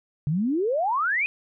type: exponential sweep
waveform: sine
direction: up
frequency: 138.59 to 2549 Hz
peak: -21 dBFS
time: 0.27-1.26 s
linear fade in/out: 0 ms
effects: none